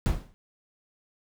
brown noise with exponential decay, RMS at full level -20 dBFS, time 0.06-0.34 s, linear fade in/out 0 ms, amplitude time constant 60 ms, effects none

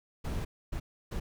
brown noise bursts at uneven times, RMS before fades -34 dBFS, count 3, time 0.24-0.45 / 0.72-0.8 / 1.11-1.2 s, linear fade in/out 10 ms, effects none

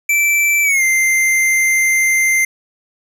square tone with pitch glide, 2330 to 2088 Hz, D7 to C7, -14 to -4 cents, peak -12 dBFS, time 0.09-2.45 s, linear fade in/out 5 ms, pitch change -190 cents, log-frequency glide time 0.63-0.83 s, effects none

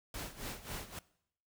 pink noise with tremolo, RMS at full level -41 dBFS, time 0.14-0.99 s, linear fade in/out 2 ms, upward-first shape sine, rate 3.7 Hz, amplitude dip 80%, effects noise-tail reverb RT60 0.7 s tail -20 dB re dry

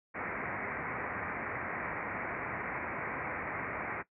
white low-pass noise, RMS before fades -38 dBFS, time 0.14-4.03 s, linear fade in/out 20 ms, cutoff 2300 Hz, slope 96 dB/octave, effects noise-tail reverb RT60 0.1 s tail -17 dB re dry + high-pass 80 Hz 12 dB/octave

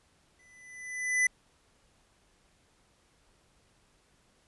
square tone with exponential growth, 2000 Hz, B6, 21 cents sharp, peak -22 dBFS, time 0.39-1.27 s, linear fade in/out 5 ms, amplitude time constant 190 ms, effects pink hiss -67 dBFS RMS until 4.47 s + resampled to 24000 Hz

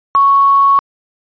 sine tone with quantisation, 1108.7 Hz, C#6, in tune, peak -6 dBFS, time 0.15-0.79 s, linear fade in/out 0 ms, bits 5, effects resampled to 11025 Hz

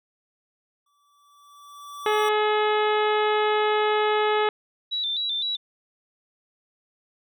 square tone with exponential growth, 1156 Hz, D6, 28 cents flat, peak -28 dBFS, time 0.86-2.29 s, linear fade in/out 5 ms, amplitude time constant 310 ms
harmonic tone, 424.7 Hz, G#4, 39 cents sharp, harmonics 1 / 2 / 3 / 4 / 5 / 6 / 7 / 8 / 9, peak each -22 / -25 / -28 / -32 / -33 / -37 / -37 / -36 / -40 dBFS, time 2.06-4.49 s, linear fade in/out 2 ms
sine tone with vibrato, 3729 Hz, A#7, in tune, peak -24 dBFS, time 4.91-5.57 s, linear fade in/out 20 ms, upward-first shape square, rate 3.9 Hz, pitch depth 78 cents each way
effects none

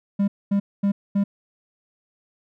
triangle tone bursts, 200 Hz, G3, 35 cents sharp, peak -15 dBFS, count 4, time 0.19-1.24 s, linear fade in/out 10 ms, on 90 ms, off 230 ms, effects none

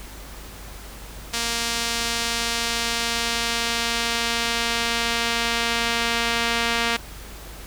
sawtooth tone with band-pass filter sweep, 233.1 Hz, A#3, in tune, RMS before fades -24 dBFS, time 1.33-6.97 s, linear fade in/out 10 ms, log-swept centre 5400 to 2800 Hz, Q 0.83, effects added 50 Hz sine -39 dBFS peak until 7.66 s + pink hiss -41 dBFS RMS until 7.66 s

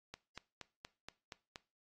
click train, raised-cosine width 0.2 ms, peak -28 dBFS, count 7, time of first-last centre 0.14-1.558 s, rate 4.23 Hz, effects noise-tail reverb RT60 0.3 s tail -20 dB re dry + AAC 32 kbps

